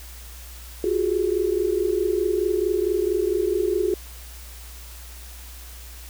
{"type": "tone cluster", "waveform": "sine", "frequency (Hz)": [352.6, 377.2, 416.6], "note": ["F4", "F#4", "G#4"], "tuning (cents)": [17, 33, 5], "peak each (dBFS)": -24, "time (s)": [0.84, 3.94], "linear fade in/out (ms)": 2, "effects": ["added 60 Hz sine -39 dBFS peak until 6.09 s", "white hiss -44 dBFS RMS until 6.09 s"]}